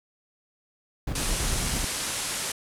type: noise with tremolo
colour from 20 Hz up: brown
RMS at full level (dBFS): -27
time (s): 1.07-1.85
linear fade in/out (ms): 5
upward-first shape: square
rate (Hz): 9.1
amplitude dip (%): 40
type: low-pass noise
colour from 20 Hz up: white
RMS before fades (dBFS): -31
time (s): 1.15-2.52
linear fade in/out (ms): 5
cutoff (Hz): 11000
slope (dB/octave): 48
effects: none